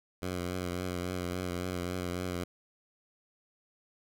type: tone with vibrato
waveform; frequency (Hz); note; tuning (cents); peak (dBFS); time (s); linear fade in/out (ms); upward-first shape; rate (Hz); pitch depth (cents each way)
10% pulse; 89.9; F#2; -49; -25; 0.22-2.44; 5; triangle; 3.6; 43
effects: none